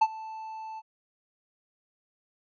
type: tone with ADSR envelope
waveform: triangle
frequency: 880 Hz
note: A5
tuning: in tune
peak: -14 dBFS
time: 0.01-0.82 s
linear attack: 10 ms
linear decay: 48 ms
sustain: -21 dB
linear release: 38 ms
effects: resampled to 16000 Hz